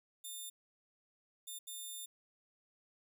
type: tone bursts at uneven times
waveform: 5% pulse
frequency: 3600 Hz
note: A7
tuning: 39 cents sharp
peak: -36 dBFS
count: 3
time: 0.24-0.5 / 1.47-1.59 / 1.67-2.06 s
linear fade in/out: 10 ms
effects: 12-bit